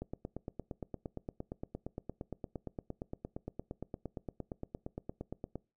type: click train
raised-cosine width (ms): 2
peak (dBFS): -26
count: 49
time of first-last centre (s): 0.02-5.556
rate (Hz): 8.67
effects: noise-tail reverb RT60 0.3 s tail -23 dB re dry